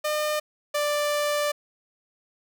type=tone pair in turn; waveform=sawtooth; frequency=605 / 588.8 Hz; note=D#5 / D5; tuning=-49 / +4 cents; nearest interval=unison; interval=47 cents; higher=first; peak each=-20 / -19 dBFS; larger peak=second; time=0.04-0.4 / 0.74-1.52 s; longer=second; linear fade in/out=10 ms; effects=none